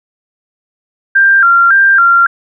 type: tone with vibrato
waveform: sine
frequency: 1480 Hz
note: F#6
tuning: in tune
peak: -4 dBFS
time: 1.15-2.27 s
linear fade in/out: 10 ms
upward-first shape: square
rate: 1.8 Hz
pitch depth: 120 cents each way
effects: none